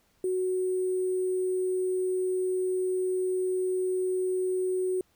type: tone with sample-and-hold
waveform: sine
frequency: 370 Hz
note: F#4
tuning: in tune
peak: -25 dBFS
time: 0.24-5.01 s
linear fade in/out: 2 ms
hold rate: 8820 Hz
effects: pink hiss -68 dBFS RMS until 5.15 s